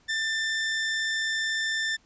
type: tone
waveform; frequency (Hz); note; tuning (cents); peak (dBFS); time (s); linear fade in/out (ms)
sawtooth; 1782; A6; +22; -22; 0.08-1.97; 20
effects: pink hiss -62 dBFS RMS until 2.05 s + resampled to 16000 Hz